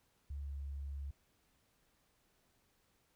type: tone with pitch glide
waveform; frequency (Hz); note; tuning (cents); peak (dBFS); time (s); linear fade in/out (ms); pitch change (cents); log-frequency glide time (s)
sine; 70.8 to 69.95; C#2 to C#2; +37 to +16; -40; 0.3-1.11; 5; -21; 0.4-0.54
effects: pink hiss -75 dBFS RMS until 3.15 s